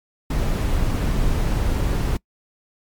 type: noise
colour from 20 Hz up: brown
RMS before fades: -20 dBFS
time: 0.3-2.17 s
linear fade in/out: 5 ms
effects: noise-tail reverb RT60 0.1 s tail -24 dB re dry + MP3 96 kbps